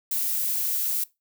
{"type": "noise", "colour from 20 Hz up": "violet", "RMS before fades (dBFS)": -26, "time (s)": [0.11, 1.04], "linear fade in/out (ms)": 5, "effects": ["noise-tail reverb RT60 0.2 s tail -20 dB re dry"]}